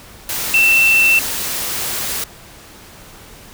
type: tone in noise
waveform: sine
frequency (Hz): 2679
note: E7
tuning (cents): +27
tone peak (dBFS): -9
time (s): 0.54-1.19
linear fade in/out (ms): 2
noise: white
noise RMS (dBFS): -22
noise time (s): 0.29-2.24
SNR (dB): +10
effects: pink hiss -40 dBFS RMS until 3.53 s